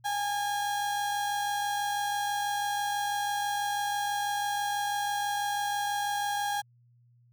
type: tone pair together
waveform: 35% pulse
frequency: 816 / 862.1 Hz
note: G#5 / A5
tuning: -31 / -36 cents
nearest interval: minor second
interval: 95 cents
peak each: -27 / -38 dBFS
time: 0.04-6.62 s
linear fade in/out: 20 ms
effects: added 120 Hz sine -59 dBFS peak until 7.32 s